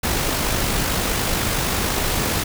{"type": "noise with amplitude modulation", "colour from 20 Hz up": "pink", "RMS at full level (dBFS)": -20, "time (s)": [0.03, 2.44], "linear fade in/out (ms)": 10, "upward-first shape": "sine", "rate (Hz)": 50.8, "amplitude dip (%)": 30, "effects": []}